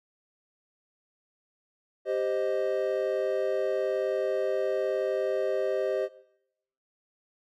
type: chord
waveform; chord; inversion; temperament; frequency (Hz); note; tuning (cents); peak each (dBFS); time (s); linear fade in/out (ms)
triangle; C minor; second; equal; 392 / 523.3 / 622.3; G4 / C5 / Eb5; 0 / 0 / 0; -28; 2.05-6.09; 50
effects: noise-tail reverb RT60 0.8 s tail -19 dB re dry